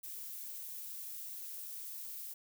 violet noise, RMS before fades -45 dBFS, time 0.03-2.34 s, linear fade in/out 10 ms, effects none

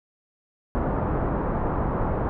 pink low-pass noise, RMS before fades -25 dBFS, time 0.75-2.29 s, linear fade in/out 0 ms, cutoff 1200 Hz, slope 24 dB/octave, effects none

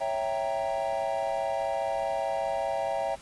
triangle chord, C# diminished seventh, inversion none, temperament equal, 554.4 / 659.3 / 784 / 932.3 Hz, C#5 / E5 / G5 / Bb5, 0 / 0 / 0 / 0 cents, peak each -31 / -29 / -30 / -35 dBFS, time 0-3.16 s, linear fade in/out 20 ms, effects pink hiss -50 dBFS RMS until 3.21 s + resampled to 24000 Hz

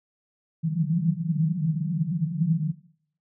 pink band-pass noise, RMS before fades -25 dBFS, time 0.63-2.72 s, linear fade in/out 20 ms, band 150 to 180 Hz, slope 96 dB/octave, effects noise-tail reverb RT60 0.6 s tail -18 dB re dry

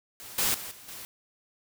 white noise with level steps, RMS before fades -44 / -26 / -39 / -49 / -42 dBFS, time 0.2-1.05 s, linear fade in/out 0 ms, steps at 0.38 / 0.54 / 0.71 / 0.88 s, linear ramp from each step 5 ms, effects none

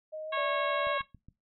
sine tone with pitch glide, 622.3 to 651.4 Hz, D#5 to E5, 0 to -21 cents, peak -36 dBFS, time 0.12-0.94 s, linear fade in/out 20 ms, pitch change +79 cents, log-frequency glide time 0.26-0.41 s
harmonic tone, 548 Hz, C#5, 20 cents flat, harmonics 2 / 3 / 4 / 5 / 6 / 7, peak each -33 / -37 / -39 / -41 / -43 / -44 dBFS, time 0.32-1.02 s, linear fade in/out 10 ms
sine tone with vibrato, 581 Hz, D5, 19 cents flat, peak -31 dBFS, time 0.37-0.98 s, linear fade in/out 5 ms, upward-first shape triangle, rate 13 Hz, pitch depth 23 cents each way
click train, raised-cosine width 5 ms, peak -38 dBFS, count 4, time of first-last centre 0.87-1.286 s, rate 7.22 Hz
effects noise-tail reverb RT60 0.2 s tail -17 dB re dry

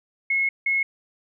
sine tone pair in turn, 2174 / 2174 Hz, C#7 / C#7, -34 / -34 cents, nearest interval unison, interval 0 cents, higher neither, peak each -19 dBFS, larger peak neither, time 0.3-0.49 / 0.66-0.83 s, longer first, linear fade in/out 5 ms, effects none

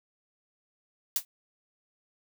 blue noise with exponential decay, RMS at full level -22 dBFS, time 1.16-1.25 s, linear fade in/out 1 ms, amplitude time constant 18 ms, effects none

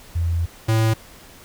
sine / square tone pair in turn, 84.4 / 111.33 Hz, E2 / A2, +41 / +21 cents, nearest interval perfect fourth, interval 480 cents, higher second, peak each -18 / -16 dBFS, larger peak second, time 0.15-0.46 / 0.68-0.94 s, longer first, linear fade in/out 10 ms, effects pink hiss -45 dBFS RMS until 1.44 s

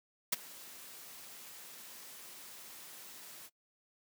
white noise with ADSR envelope, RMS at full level -29 dBFS, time 0.32-3.5 s, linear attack 9 ms, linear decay 20 ms, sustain -22 dB, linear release 44 ms, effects noise-tail reverb RT60 0.1 s tail -21 dB re dry + high-pass 150 Hz 12 dB/octave

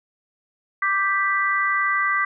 sine chord, G major, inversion second, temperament equal, 1174.7 / 1568 / 1975.5 Hz, D6 / G6 / B6, 0 / 0 / 0 cents, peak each -22 / -25 / -22 dBFS, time 0.82-2.25 s, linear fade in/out 5 ms, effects none

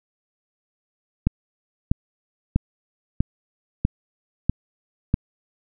click train, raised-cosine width 5 ms, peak -5 dBFS, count 7, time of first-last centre 1.27-5.141 s, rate 1.55 Hz, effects none

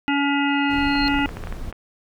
harmonic tone, 282.9 Hz, C#4, 35 cents sharp, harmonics 1 / 3 / 5 / 7 / 9 / 10, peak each -20 / -25 / -27 / -28 / -30 / -30 dBFS, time 0.08-1.26 s, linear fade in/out 0 ms
sine tone with exponential growth, 4219 Hz, C8, 14 cents sharp, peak -22 dBFS, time 0.48-1.08 s, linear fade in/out 0 ms, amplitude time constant 130 ms
brown noise, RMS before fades -31 dBFS, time 0.69-1.72 s, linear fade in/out 20 ms
clicks, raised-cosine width 0.5 ms, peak -18 dBFS, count 10, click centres 0.954 / 1.085 / 1.142 / 1.189 / 1.291 / 1.37 / 1.438 / 1.472 / 1.525 / 1.726 s
effects none

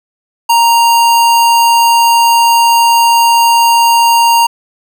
square tone, 932.3 Hz, A#5, in tune, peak -6 dBFS, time 0.49-4.47 s, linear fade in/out 10 ms, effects none

